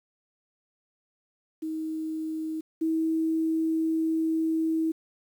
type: tone pair in turn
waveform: sine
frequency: 316.4 / 321.7 Hz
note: D#4 / E4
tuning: +29 / -42 cents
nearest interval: unison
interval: 29 cents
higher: second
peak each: -29 / -23 dBFS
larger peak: second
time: 1.62-2.61 / 2.81-4.92 s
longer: second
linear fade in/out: 10 ms
effects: 9-bit